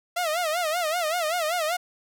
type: tone with vibrato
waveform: sawtooth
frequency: 663 Hz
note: E5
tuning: 10 cents sharp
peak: -20 dBFS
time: 0.16-1.77 s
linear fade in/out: 10 ms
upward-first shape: sine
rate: 5.2 Hz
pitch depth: 150 cents each way
effects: none